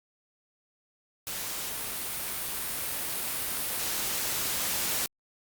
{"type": "noise with level ramp", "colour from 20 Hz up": "white", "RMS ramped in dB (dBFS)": [-35, -29], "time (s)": [1.27, 5.06], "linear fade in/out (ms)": 0, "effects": ["Opus 48 kbps"]}